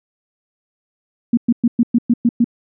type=tone bursts; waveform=sine; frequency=236.4 Hz; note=A#3; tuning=24 cents sharp; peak=-9 dBFS; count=8; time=1.33-2.444 s; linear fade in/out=5 ms; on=43 ms; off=110 ms; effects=none